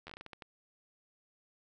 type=slowing click train; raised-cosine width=0.3 ms; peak=-30 dBFS; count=10; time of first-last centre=0.07-0.422 s; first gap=11 ms; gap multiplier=1.3; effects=none